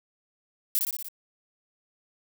violet noise with echo, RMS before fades -24 dBFS, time 0.75-0.79 s, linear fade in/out 0 ms, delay 59 ms, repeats 5, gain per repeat -3 dB, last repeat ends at 1.085 s, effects none

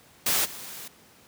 white noise with level steps, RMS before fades -24 / -40 dBFS, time 0.26-0.88 s, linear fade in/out 5 ms, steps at 0.44 s, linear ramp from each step 20 ms, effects pink hiss -55 dBFS RMS until 1.27 s + high-pass 100 Hz 12 dB/octave

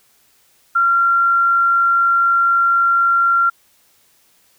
sine tone, 1376 Hz, F6, 26 cents flat, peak -11 dBFS, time 0.75-3.5 s, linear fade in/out 10 ms, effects white hiss -56 dBFS RMS until 4.58 s

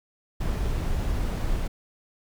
brown noise, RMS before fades -26 dBFS, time 0.4-1.68 s, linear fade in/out 10 ms, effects none

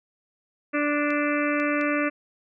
harmonic tone, 293.4 Hz, D4, 2 cents flat, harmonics 1 / 2 / 4 / 5 / 6 / 7 / 8 / 9, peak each -25 / -28 / -31 / -32 / -33 / -33 / -34 / -35 dBFS, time 0.73-2.1 s, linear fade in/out 20 ms
clicks, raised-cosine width 0.2 ms, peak -25 dBFS, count 3, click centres 1.105 / 1.6 / 1.812 s
effects none

